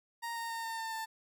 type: tone with pitch steps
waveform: 30% pulse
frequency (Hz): 932.3 / 923.7 / 915.2 / 906.8 / 898.5 / 890.2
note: A#5 / A#5 / A#5 / A#5 / A5 / A5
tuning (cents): 0 / -16 / -32 / -48 / +36 / +20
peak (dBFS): -34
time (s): 0.22-1.06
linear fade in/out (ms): 20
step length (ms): 140
effects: none